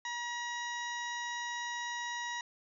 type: harmonic tone with a mistuned harmonic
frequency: 956 Hz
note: A#5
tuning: 43 cents sharp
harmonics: 1 / 2 / 3 / 4 / 5 / 6 / 7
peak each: -40 / -39 / -50 / -45 / -58 / -48 / -52 dBFS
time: 0.05-2.41 s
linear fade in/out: 2 ms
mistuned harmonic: 5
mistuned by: +95 cents
effects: none